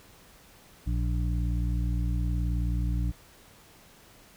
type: harmonic tone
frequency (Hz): 59.1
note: A#1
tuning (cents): +24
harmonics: 1 / 2 / 3 / 5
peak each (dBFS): -26 / -32 / -36 / -40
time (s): 0.86-3.12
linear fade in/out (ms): 20
effects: pink hiss -55 dBFS RMS until 4.36 s